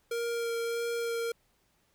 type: tone with vibrato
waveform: square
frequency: 466.2 Hz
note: A#4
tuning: in tune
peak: -31 dBFS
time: 0.11-1.32 s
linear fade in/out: 5 ms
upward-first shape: sine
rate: 1.6 Hz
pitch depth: 10 cents each way
effects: pink hiss -71 dBFS RMS until 1.94 s